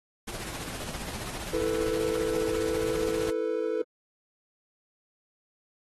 pink noise with tremolo, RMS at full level -36 dBFS, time 0.27-3.31 s, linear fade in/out 10 ms, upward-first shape sine, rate 15 Hz, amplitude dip 40%
triangle chord, E suspended fourth, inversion none, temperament equal, 329.6 / 440 / 493.9 Hz, E4 / A4 / B4, 0 / 0 / 0 cents, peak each -32 / -27 / -29 dBFS, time 1.53-3.82 s, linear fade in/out 5 ms
effects AAC 32 kbps

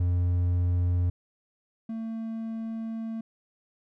triangle tone pair in turn, 88.5 / 224.7 Hz, F2 / A3, +23 / +37 cents, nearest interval octave + major third, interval 1614 cents, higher second, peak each -20 / -29 dBFS, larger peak first, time 0-1.1 / 1.89-3.21 s, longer second, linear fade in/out 5 ms, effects none

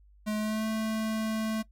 square tone with pitch glide, 213 to 219.5 Hz, G#3 to A3, +44 to -4 cents, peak -29 dBFS, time 0.26-1.63 s, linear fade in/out 20 ms, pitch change +52 cents, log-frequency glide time 0.37-0.67 s, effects noise-tail reverb RT60 0.1 s tail -19 dB re dry + added 50 Hz sine -55 dBFS peak until 1.71 s

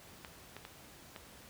clicks, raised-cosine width 0.3 ms, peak -29 dBFS, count 4, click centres 0.248 / 0.566 / 0.651 / 1.162 s, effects pink hiss -55 dBFS RMS until 1.49 s + high-pass 60 Hz 12 dB/octave

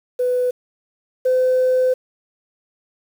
sine tone pair in turn, 498.1 / 510.9 Hz, B4 / C5, +15 / -41 cents, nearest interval unison, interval 44 cents, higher second, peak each -15 / -12 dBFS, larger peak second, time 0.19-0.51 / 1.25-1.94 s, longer second, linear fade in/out 10 ms, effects tanh soft clip ceiling -10 dBFS + 7-bit

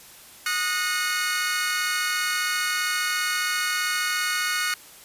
sawtooth tone cluster, 1241 / 1459 / 1840 / 2171 / 4470 Hz, D#6 / F#6 / A#6 / C#7 / C#8, -5 / -25 / -23 / -37 / +14 cents, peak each -27 / -23 / -29 / -26 / -32 dBFS, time 0.46-4.74 s, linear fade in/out 2 ms, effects white hiss -47 dBFS RMS until 5.04 s + resampled to 32000 Hz

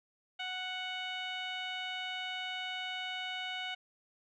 15% pulse tone with low-pass filter, 740 Hz, F#5, in tune, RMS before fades -39 dBFS, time 0.39-3.75 s, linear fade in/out 10 ms, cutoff 3400 Hz, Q 3.1, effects none

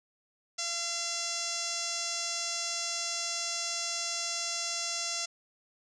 5% pulse tone with low-pass filter, 683 Hz, F5, 39 cents flat, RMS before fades -34 dBFS, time 0.58-5.26 s, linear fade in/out 10 ms, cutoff 6300 Hz, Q 3.3, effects none

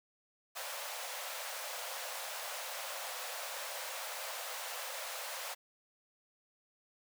pink high-pass noise, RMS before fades -42 dBFS, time 0.55-5.55 s, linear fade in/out 20 ms, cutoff 500 Hz, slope 96 dB/octave, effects none

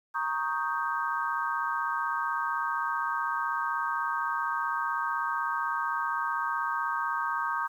sine chord, Eb dominant seventh, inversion second, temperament equal, 932.3 / 1108.7 / 1244.5 / 1568 Hz, Bb5 / Db6 / Eb6 / G6, 0 / 0 / 0 / 0 cents, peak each -33 dBFS, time 0.14-7.68 s, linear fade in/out 20 ms, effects 10-bit

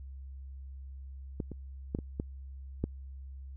clicks, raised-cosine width 3 ms, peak -20 / -27 / -18 / -24 / -20 / -17 dBFS, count 6, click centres 1.402 / 1.517 / 1.949 / 1.988 / 2.199 / 2.84 s, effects added 67 Hz sine -42 dBFS peak until 3.56 s

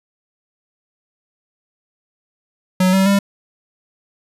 square tone with pitch steps, 185 / 191.75 / 198.74 Hz, F#3 / G3 / G3, 0 / -38 / +24 cents, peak -12 dBFS, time 2.8-3.19 s, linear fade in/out 5 ms, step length 130 ms, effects resampled to 32000 Hz

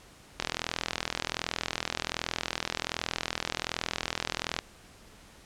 click train, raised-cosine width 0.2 ms, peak -11 dBFS, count 174, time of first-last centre 0.4-4.589 s, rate 41.3 Hz, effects pink hiss -54 dBFS RMS until 5.45 s + low-pass 10000 Hz 12 dB/octave

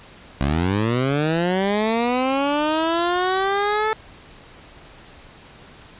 15% pulse linear sweep, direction up, 64.8 to 440 Hz, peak -12 dBFS, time 0.41-3.93 s, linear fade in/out 0 ms, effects pink hiss -45 dBFS RMS until 5.99 s + resampled to 8000 Hz

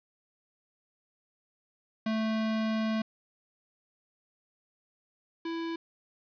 square tone pair in turn, 220 / 331.3 Hz, A3 / E4, 0 / +9 cents, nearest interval perfect fifth, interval 709 cents, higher second, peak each -28 / -33 dBFS, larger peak first, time 2.06-3.02 / 5.45-5.76 s, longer first, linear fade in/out 5 ms, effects resampled to 11025 Hz + 9-bit

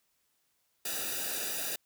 white noise with comb filter, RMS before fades -35 dBFS, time 0.85-1.76 s, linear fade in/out 5 ms, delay 0.93 ms, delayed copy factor -0.95, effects white hiss -75 dBFS RMS until 1.85 s

